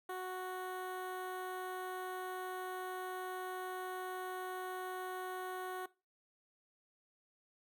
15% pulse tone with notch filter, 369.4 Hz, F#4, 3 cents flat, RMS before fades -42 dBFS, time 0.09-5.86 s, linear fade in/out 5 ms, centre 5200 Hz, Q 0.57, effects noise-tail reverb RT60 0.3 s tail -21 dB re dry

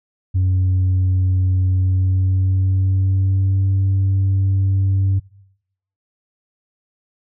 sine tone with pitch glide, 92.8 to 96.63 Hz, F#2 to G2, +6 to -24 cents, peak -11 dBFS, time 0.34-5.2 s, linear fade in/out 20 ms, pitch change +70 cents, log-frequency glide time 1.7-3.68 s, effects noise-tail reverb RT60 0.8 s tail -24 dB re dry + tanh soft clip ceiling -12 dBFS

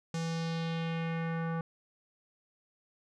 square tone with low-pass filter sweep, 164.81 Hz, E3, in tune, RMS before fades -34 dBFS, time 0.14-1.61 s, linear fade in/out 2 ms, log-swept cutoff 6900 to 1300 Hz, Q 1.9, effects none

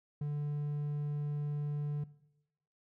triangle tone, 146.83 Hz, D3, in tune, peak -31 dBFS, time 0.21-2.04 s, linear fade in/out 5 ms, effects noise-tail reverb RT60 0.9 s tail -19 dB re dry

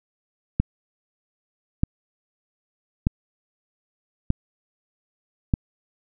click train, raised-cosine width 5 ms, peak -6 dBFS, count 5, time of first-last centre 0.6-5.538 s, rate 0.81 Hz, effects none

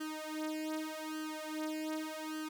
sawtooth tone with flanger, 311.1 Hz, D#4, in tune, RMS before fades -40 dBFS, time 0-2.49 s, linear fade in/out 10 ms, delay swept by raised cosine 0.65 to 3.65 ms, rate 0.84 Hz, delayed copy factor +1, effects none

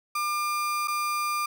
35% pulse tone with dropouts, 1200 Hz, D6, 37 cents sharp, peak -24 dBFS, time 0.15-1.46 s, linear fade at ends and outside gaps 5 ms, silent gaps 0.875-0.88 s, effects none

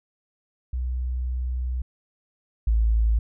sine tone pair in turn, 62.5 / 55.43 Hz, B1 / A1, +21 / +13 cents, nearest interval major second, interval 208 cents, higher first, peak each -24 / -17 dBFS, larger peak second, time 0.73-1.82 / 2.67-3.19 s, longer first, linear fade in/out 5 ms, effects none

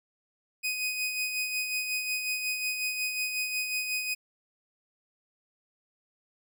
sawtooth tone with tremolo, 2500 Hz, D#7, 8 cents sharp, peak -24 dBFS, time 0.63-4.15 s, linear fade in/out 20 ms, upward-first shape sine, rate 5.5 Hz, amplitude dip 45%, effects none

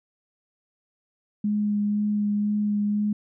sine tone with vibrato, 207.7 Hz, G#3, in tune, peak -21 dBFS, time 1.44-3.13 s, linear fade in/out 5 ms, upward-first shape sine, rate 2 Hz, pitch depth 12 cents each way, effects none

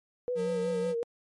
sine tone with vibrato, 480 Hz, B4, 49 cents flat, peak -28 dBFS, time 0.28-1.03 s, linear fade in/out 0 ms, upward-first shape sine, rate 5.4 Hz, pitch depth 66 cents each way
square tone, 180 Hz, F#3, 47 cents flat, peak -35 dBFS, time 0.35-0.95 s, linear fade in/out 50 ms
effects MP3 48 kbps

